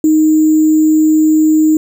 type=tone with sample-and-hold; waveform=sine; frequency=311.1 Hz; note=D#4; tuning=in tune; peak=-6 dBFS; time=0.04-1.77 s; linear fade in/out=2 ms; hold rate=7350 Hz; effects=none